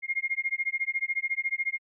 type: tone with tremolo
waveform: sine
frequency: 2133 Hz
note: C7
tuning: 33 cents sharp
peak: -23 dBFS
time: 0.02-1.79 s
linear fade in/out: 50 ms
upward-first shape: sine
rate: 14 Hz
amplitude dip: 100%
effects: none